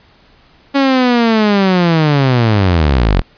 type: linear sweep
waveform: sawtooth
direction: down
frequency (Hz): 280 to 39.84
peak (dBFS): -5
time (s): 0.74-3.22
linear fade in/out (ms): 20
effects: pink hiss -48 dBFS RMS until 3.37 s + resampled to 11025 Hz